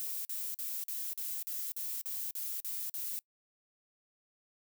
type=noise bursts; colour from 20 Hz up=violet; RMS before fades=-38 dBFS; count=11; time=0-3.19 s; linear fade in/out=0 ms; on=250 ms; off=44 ms; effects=noise-tail reverb RT60 0.1 s tail -25 dB re dry